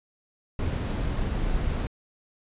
brown noise, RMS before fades -27 dBFS, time 0.59-1.87 s, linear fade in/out 2 ms, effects resampled to 8000 Hz

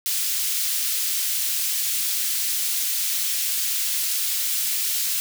white high-pass noise, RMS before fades -24 dBFS, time 0.06-5.2 s, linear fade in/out 0 ms, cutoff 2800 Hz, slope 12 dB/octave, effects none

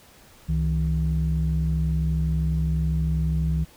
sine tone pair together, 67.26 / 159.5 Hz, C2 / D#3, +48 / +43 cents, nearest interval octave + minor third, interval 1495 cents, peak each -22 dBFS, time 0.48-3.65 s, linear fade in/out 20 ms, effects tanh soft clip ceiling -15 dBFS + pink hiss -52 dBFS RMS until 3.76 s

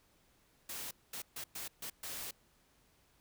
white noise bursts at uneven times, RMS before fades -43 dBFS, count 6, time 0.69-0.91 / 1.13-1.22 / 1.36-1.44 / 1.55-1.68 / 1.82-1.9 / 2.03-2.31 s, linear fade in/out 5 ms, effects pink hiss -70 dBFS RMS until 3.2 s

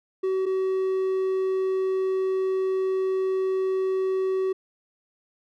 triangle tone pair in turn, 378.8 / 378.8 Hz, F#4 / F#4, +41 / +41 cents, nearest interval unison, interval 0 cents, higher neither, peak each -20 dBFS, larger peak neither, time 0.23-0.46 / 0.46-4.53 s, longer second, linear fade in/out 10 ms, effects none

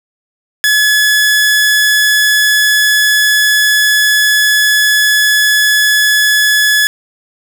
sawtooth tone, 1705 Hz, G#6, 45 cents sharp, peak -4 dBFS, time 0.64-6.87 s, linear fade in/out 0 ms, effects none

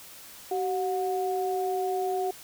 sine tone pair together, 380 / 727.4 Hz, F#4 / F#5, +46 / -30 cents, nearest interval major seventh, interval 1124 cents, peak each -28 / -29 dBFS, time 0.51-2.31 s, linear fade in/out 5 ms, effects white hiss -47 dBFS RMS until 2.43 s

